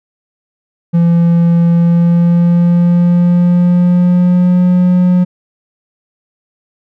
triangle tone with pitch glide, 169.9 to 179.9 Hz, F3 to F#3, -47 to -48 cents, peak -4 dBFS, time 0.93-5.25 s, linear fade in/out 20 ms, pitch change +99 cents, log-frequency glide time 1.71-4.63 s, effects none

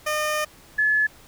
15% pulse / sine tone pair in turn, 608 / 1716.1 Hz, D#5 / A6, -40 / -44 cents, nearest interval octave + tritone, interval 1796 cents, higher second, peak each -16 / -17 dBFS, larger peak first, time 0.06-0.45 / 0.78-1.07 s, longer first, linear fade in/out 10 ms, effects pink hiss -50 dBFS RMS until 1.27 s

